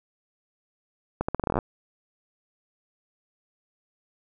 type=accelerating click train; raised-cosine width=1 ms; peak=-11 dBFS; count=13; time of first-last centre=1.21-1.588 s; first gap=75 ms; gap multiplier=0.82; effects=none